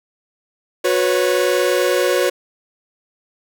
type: chord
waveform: 45% pulse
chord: F# suspended fourth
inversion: none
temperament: equal with one note detuned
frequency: 364.3 / 493.9 / 554.4 Hz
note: F#4 / B4 / C#5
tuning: -27 / 0 / 0 cents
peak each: -19 dBFS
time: 0.84-2.3 s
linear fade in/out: 10 ms
effects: none